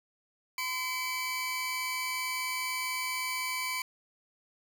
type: tone pair together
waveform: sawtooth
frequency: 1021.8 / 2299 Hz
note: C6 / D7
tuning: -41 / -37 cents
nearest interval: octave + major second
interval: 1404 cents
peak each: -32 / -30 dBFS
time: 0.58-3.82 s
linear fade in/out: 2 ms
effects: none